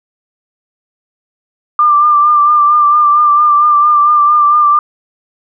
sine tone with vibrato, 1189 Hz, D6, 21 cents sharp, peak -5 dBFS, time 1.79-4.79 s, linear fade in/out 2 ms, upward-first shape sine, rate 4.4 Hz, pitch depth 31 cents each way, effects none

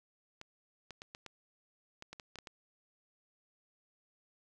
clicks, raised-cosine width 0.2 ms, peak -29 dBFS, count 11, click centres 0.414 / 0.907 / 1.019 / 1.149 / 1.263 / 2.024 / 2.13 / 2.198 / 2.357 / 2.387 / 2.472 s, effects none

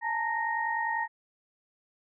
sine tone cluster, 866 / 916 / 1863 Hz, A5 / A#5 / A#6, -28 / -31 / -2 cents, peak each -34 / -31 / -31 dBFS, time 0.01-1.08 s, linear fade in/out 50 ms, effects none

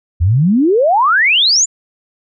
sine exponential sweep, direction up, 78.1 to 7350 Hz, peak -8 dBFS, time 0.2-1.66 s, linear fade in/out 20 ms, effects none

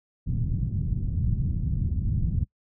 white low-pass noise, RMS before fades -26 dBFS, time 0.26-2.45 s, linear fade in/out 20 ms, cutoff 150 Hz, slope 24 dB/octave, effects noise-tail reverb RT60 0.1 s tail -25 dB re dry

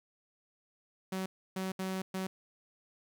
sawtooth tone bursts at uneven times, 188.7 Hz, F#3, 34 cents sharp, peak -30 dBFS, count 4, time 1.12-1.26 / 1.56-1.72 / 1.79-2.02 / 2.14-2.27 s, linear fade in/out 5 ms, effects 11-bit

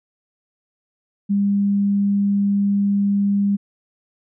sine tone, 200.8 Hz, G3, 42 cents sharp, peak -15 dBFS, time 1.29-3.57 s, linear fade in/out 20 ms, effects none

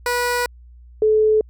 15% pulse / sine tone pair in turn, 487.5 / 431.9 Hz, B4 / A4, -23 / -32 cents, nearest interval major second, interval 209 cents, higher first, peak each -12 dBFS, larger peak neither, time 0.06-0.46 / 1.02-1.41 s, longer first, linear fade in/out 2 ms, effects added 60 Hz sine -41 dBFS peak until 1.49 s

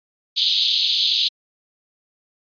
white band-pass noise, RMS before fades -19 dBFS, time 0.36-1.29 s, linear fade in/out 20 ms, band 3300 to 4300 Hz, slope 48 dB/octave, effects resampled to 11025 Hz

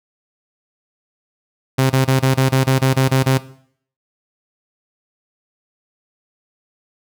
sawtooth tone bursts, 132.3 Hz, C3, 20 cents sharp, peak -8 dBFS, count 11, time 1.78-3.38 s, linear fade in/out 10 ms, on 120 ms, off 28 ms, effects noise-tail reverb RT60 0.6 s tail -17 dB re dry

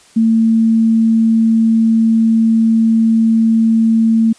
sine tone, 225 Hz, A3, 39 cents sharp, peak -8 dBFS, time 0.16-4.33 s, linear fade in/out 10 ms, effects white hiss -46 dBFS RMS until 4.38 s + resampled to 22050 Hz

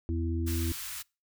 harmonic tone, 83.3 Hz, E2, 19 cents sharp, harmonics 1 / 3 / 4, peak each -29 / -37 / -35 dBFS, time 0.09-0.72 s, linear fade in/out 0 ms
white band-stop noise, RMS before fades -39 dBFS, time 0.46-1.03 s, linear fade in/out 20 ms, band 110 to 1100 Hz, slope 24 dB/octave
effects noise-tail reverb RT60 0.3 s tail -26 dB re dry

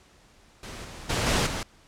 pink noise with level steps, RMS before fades -39 / -42 / -26 / -23 / -31 dBFS, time 0.63-1.63 s, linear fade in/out 2 ms, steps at 0.84 / 1.09 / 1.26 / 1.46 s, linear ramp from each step 10 ms, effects pink hiss -57 dBFS RMS until 1.87 s + low-pass 8000 Hz 12 dB/octave

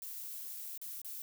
violet noise with dropouts, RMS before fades -44 dBFS, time 0.02-1.22 s, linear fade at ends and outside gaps 1 ms, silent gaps 0.777-0.815 / 1.017-1.047 s, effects none

